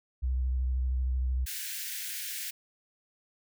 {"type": "tone with vibrato", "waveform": "sine", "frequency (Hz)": 63.7, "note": "C2", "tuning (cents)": -46, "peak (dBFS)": -26, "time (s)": [0.22, 1.46], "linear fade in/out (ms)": 20, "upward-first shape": "sine", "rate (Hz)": 13, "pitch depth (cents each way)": 34}
{"type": "high-pass noise", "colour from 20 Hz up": "white", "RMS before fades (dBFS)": -37, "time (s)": [1.46, 2.51], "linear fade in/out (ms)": 10, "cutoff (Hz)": 1500, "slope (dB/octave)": 96}
{"effects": []}